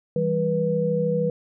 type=tone cluster; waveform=sine; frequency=164 / 197.1 / 487.6 Hz; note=E3 / G3 / B4; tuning=-9 / +10 / -22 cents; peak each=-25 / -28 / -22 dBFS; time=0.16-1.3 s; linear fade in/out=2 ms; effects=none